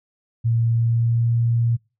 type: tone with pitch glide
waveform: sine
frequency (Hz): 115.6 to 117.15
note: A#2 to A#2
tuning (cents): -14 to +9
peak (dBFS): -16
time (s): 0.44-1.77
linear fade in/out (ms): 20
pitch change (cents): +23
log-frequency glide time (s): 0.69-1.32
effects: noise-tail reverb RT60 0.3 s tail -26 dB re dry